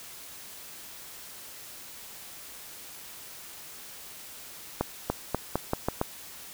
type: accelerating click train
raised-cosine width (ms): 1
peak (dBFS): -11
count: 7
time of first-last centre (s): 4.81-6.014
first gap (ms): 290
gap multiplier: 0.85
effects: white hiss -45 dBFS RMS until 6.53 s